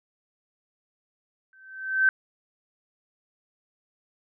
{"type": "tone with exponential growth", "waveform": "sine", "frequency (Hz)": 1545, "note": "G6", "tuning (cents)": -26, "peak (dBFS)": -14, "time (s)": [1.53, 2.09], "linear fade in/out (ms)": 1, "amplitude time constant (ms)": 120, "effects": []}